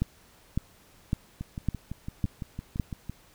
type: two click trains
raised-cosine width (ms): 5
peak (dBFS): -13 / -22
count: 6 / 11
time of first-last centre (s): 0.02-2.798 / 1.41-3.096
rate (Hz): 1.8 / 5.93
effects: pink hiss -58 dBFS RMS until 3.34 s